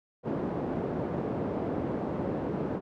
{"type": "band-pass noise", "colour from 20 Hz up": "pink", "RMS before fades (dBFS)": -32, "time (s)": [0.23, 2.81], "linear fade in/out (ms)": 50, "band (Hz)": [180, 550], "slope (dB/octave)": 12, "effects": []}